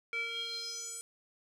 square tone with band-pass filter sweep, 462.2 Hz, A#4, 15 cents flat, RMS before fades -39 dBFS, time 0.13-1.01 s, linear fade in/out 0 ms, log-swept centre 2100 to 8700 Hz, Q 5.9, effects none

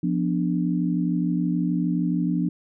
sine chord, B diminished, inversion second, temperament equal, 174.61 / 246.9 / 293.7 Hz, F3 / B3 / D4, 0 / 0 / 0 cents, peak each -23 / -27 / -26 dBFS, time 0.03-2.49 s, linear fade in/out 5 ms, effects none

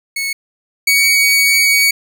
sawtooth tone pair in turn, 2205 / 2249 Hz, C#7 / C#7, -10 / +24 cents, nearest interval unison, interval 34 cents, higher second, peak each -14 / -6 dBFS, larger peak second, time 0.16-0.33 / 0.87-1.91 s, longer second, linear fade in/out 5 ms, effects none

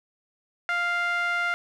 sawtooth tone with band-pass filter, 698.5 Hz, F5, in tune, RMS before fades -26 dBFS, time 0.69-1.54 s, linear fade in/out 0 ms, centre 1700 Hz, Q 7, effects none

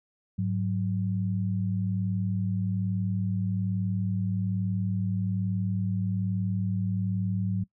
sine tone pair together, 103.83 / 185 Hz, G#2 / F#3, 0 / 0 cents, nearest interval minor seventh, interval 1000 cents, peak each -28 dBFS, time 0.38-7.64 s, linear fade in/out 10 ms, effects noise-tail reverb RT60 0.1 s tail -21 dB re dry

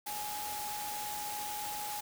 sine tone in noise, 835 Hz, G#5, 9 cents sharp, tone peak -39 dBFS, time 0.06-2.01 s, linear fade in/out 10 ms, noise white, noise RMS -41 dBFS, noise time 0.06-2.01 s, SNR -1 dB, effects none

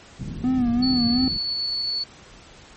white low-pass noise, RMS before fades -32 dBFS, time 0.19-1.38 s, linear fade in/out 10 ms, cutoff 240 Hz, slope 24 dB/octave
triangle tone with vibrato, 246.9 Hz, B3, in tune, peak -16 dBFS, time 0.44-1.28 s, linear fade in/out 2 ms, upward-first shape sine, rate 2.8 Hz, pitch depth 88 cents each way
sine tone, 4435 Hz, C#8, in tune, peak -23 dBFS, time 0.82-2.04 s, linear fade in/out 10 ms
effects pink hiss -47 dBFS RMS until 2.76 s + MP3 32 kbps

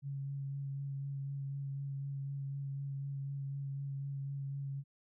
sine tone with vibrato, 138.59 Hz, C#3, in tune, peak -37 dBFS, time 0.02-4.84 s, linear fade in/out 50 ms, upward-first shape sine, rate 4 Hz, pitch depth 15 cents each way, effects none

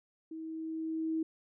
sine tone with level ramp, 320.7 Hz, E4, 48 cents flat, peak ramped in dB -40 to -29 dBFS, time 0.31-1.23 s, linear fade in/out 5 ms, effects none

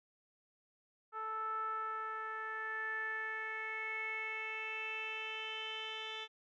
10% pulse tone with low-pass filter sweep, 438.8 Hz, A4, 5 cents flat, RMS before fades -41 dBFS, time 1.12-6.28 s, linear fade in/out 50 ms, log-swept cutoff 1200 to 3500 Hz, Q 6.8, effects none

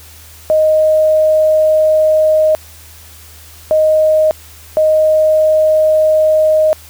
sine tone bursts at uneven times, 622.3 Hz, D#5, in tune, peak -7 dBFS, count 3, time 0.5-2.55 / 3.71-4.31 / 4.77-6.73 s, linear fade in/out 0 ms, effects added 79 Hz sine -39 dBFS peak until 6.89 s + white hiss -39 dBFS RMS until 6.89 s

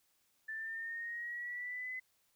sine linear sweep, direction up, 1758 to 2032 Hz, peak -39 dBFS, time 0.48-2 s, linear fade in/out 10 ms, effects white hiss -75 dBFS RMS until 2.35 s

